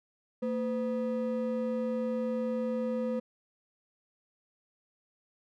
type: ring-modulated tone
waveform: triangle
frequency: 367.2 Hz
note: F#4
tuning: 13 cents flat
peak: -24 dBFS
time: 0.42-3.2 s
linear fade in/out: 10 ms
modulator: 140 Hz
effects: none